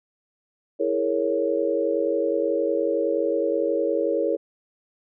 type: chord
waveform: sine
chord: A# half-diminished seventh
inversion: second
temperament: equal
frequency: 329.6 / 415.3 / 466.2 / 554.4 Hz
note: E4 / G#4 / A#4 / C#5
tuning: 0 / 0 / 0 / 0 cents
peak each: -27 / -27 / -25 / -25 dBFS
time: 0.79-4.37 s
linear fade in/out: 20 ms
effects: none